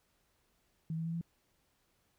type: tone with pitch steps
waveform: sine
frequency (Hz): 160.8 / 163.23 / 165.7 / 168.21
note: E3 / E3 / E3 / E3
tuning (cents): -43 / -17 / +9 / +35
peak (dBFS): -34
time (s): 0.9-1.212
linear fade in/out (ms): 2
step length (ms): 78
effects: pink hiss -75 dBFS RMS until 2.18 s